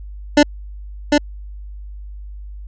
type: tone with echo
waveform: 25% pulse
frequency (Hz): 293.7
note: D4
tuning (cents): 0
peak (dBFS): -3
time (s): 0.37-0.43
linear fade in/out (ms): 5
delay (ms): 750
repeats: 1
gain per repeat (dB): -3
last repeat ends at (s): 1.18
effects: added 50 Hz sine -30 dBFS peak until 2.67 s + resampled to 16000 Hz